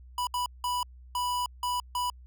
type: tone bursts at uneven times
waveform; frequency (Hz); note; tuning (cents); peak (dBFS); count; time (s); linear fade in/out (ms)
square; 985; B5; -5; -28; 6; 0.18-0.27 / 0.34-0.46 / 0.64-0.83 / 1.15-1.46 / 1.63-1.8 / 1.95-2.1; 2
effects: added 62 Hz sine -47 dBFS peak until 2.26 s